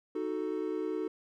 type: chord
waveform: triangle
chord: D# diminished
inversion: none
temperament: equal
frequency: 311.1 / 370 / 440 Hz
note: D#4 / F#4 / A4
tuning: 0 / 0 / 0 cents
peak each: -34 dBFS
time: 0.15-1.08 s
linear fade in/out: 5 ms
effects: none